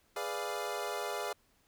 25% pulse chord, G# diminished seventh, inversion none, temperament equal with one note detuned, 415.3 / 493.9 / 587.3 / 695.2 Hz, G#4 / B4 / D5 / F5, 0 / 0 / 0 / -8 cents, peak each -36 / -38 / -37 / -37 dBFS, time 0.16-1.33 s, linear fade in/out 5 ms, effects pink hiss -70 dBFS RMS until 1.67 s

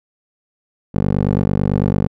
15% pulse tone with band-pass filter, 49 Hz, G1, in tune, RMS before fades -17 dBFS, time 0.94-2.08 s, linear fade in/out 20 ms, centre 250 Hz, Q 0.94, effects none

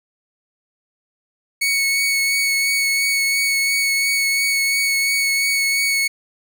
sawtooth tone with vibrato, 2217 Hz, C#7, in tune, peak -13 dBFS, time 1.61-6.08 s, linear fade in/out 10 ms, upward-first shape triangle, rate 2.9 Hz, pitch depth 18 cents each way, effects none

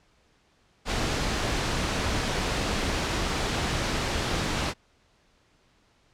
pink noise, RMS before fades -27 dBFS, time 0.85-4.74 s, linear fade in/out 50 ms, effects pink hiss -64 dBFS RMS until 6.13 s + low-pass 6000 Hz 12 dB/octave

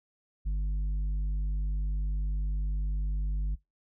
triangle tone with tanh clipping, 50 Hz, G1, 35 cents sharp, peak -28 dBFS, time 0.45-3.56 s, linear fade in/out 20 ms, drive 10 dB, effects noise-tail reverb RT60 0.2 s tail -23 dB re dry

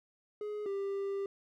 triangle tone pair in turn, 419 / 395.5 Hz, G#4 / G4, +15 / +15 cents, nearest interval minor second, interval 100 cents, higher first, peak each -34 / -31 dBFS, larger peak second, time 0.41-0.66 / 0.66-1.26 s, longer second, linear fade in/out 2 ms, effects none

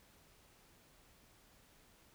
silence, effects pink hiss -66 dBFS RMS until 2.14 s

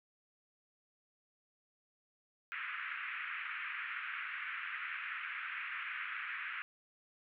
pink band-pass noise, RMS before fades -42 dBFS, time 2.52-6.62 s, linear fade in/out 0 ms, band 1300 to 2600 Hz, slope 48 dB/octave, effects none

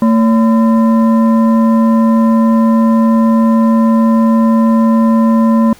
sine tone with frequency modulation, 225.8 Hz, A3, 45 cents sharp, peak -6 dBFS, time 0.02-5.73 s, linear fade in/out 2 ms, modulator 790 Hz, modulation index 0.5, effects pink hiss -41 dBFS RMS until 5.79 s

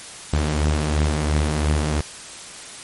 sawtooth beating tone pair, 74.9 / 77.8 Hz, D2 / D#2, +35 / 0 cents, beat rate 2.9 Hz, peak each -15 / -21 dBFS, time 0.33-2.01 s, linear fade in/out 5 ms, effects white hiss -37 dBFS RMS until 2.83 s + MP3 48 kbps

